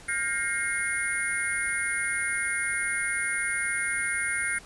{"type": "tone cluster", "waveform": "sine", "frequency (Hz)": [1414, 1600, 1860, 2143, 9450], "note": ["F6", "G6", "A#6", "C7", "D9"], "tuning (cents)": [21, 35, -4, 41, 10], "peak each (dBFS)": [-34, -33, -34, -29, -34], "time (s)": [0.08, 4.59], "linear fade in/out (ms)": 10, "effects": ["pink hiss -49 dBFS RMS until 4.65 s", "resampled to 24000 Hz"]}